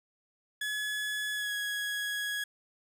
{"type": "tone with pitch glide", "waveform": "30% pulse", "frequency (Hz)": [1700, 1666], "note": ["G#6", "G#6"], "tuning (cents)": [40, 5], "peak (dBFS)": -29, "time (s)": [0.61, 2.44], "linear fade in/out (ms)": 5, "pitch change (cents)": -35, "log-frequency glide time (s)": [1.33, 1.53], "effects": []}